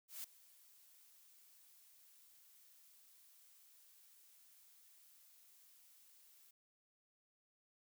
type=noise with ADSR envelope; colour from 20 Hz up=blue; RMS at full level=-45 dBFS; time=0.08-6.51 s; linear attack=160 ms; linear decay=4 ms; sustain=-21 dB; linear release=6 ms; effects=none